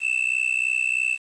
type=tone with amplitude modulation; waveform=triangle; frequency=2651 Hz; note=E7; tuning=9 cents sharp; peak=-15 dBFS; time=0-1.18 s; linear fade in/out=50 ms; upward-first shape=sine; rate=63.1 Hz; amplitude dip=95%; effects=resampled to 22050 Hz + 8-bit